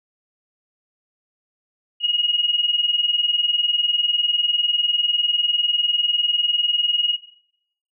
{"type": "tone pair together", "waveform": "sine", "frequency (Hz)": [2879, 2899], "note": ["F#7", "F#7"], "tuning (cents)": [-48, -36], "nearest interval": "unison", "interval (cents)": 12, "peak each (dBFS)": [-18, -23], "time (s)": [2, 7.18], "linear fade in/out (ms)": 50, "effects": ["noise-tail reverb RT60 0.8 s tail -18 dB re dry"]}